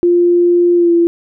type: tone with pitch glide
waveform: sine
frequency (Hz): 349.2 to 340.4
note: F4 to F4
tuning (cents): 0 to -44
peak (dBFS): -7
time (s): 0.03-1.07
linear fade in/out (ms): 0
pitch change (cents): -44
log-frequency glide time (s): 0.75-0.92
effects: none